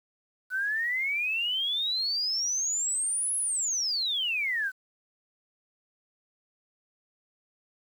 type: exponential two-way sweep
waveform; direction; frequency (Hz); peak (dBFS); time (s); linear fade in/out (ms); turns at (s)
sine; up then down; 1480 to 10780 to 1480; -26; 0.5-4.72; 50; 3.37
effects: 9-bit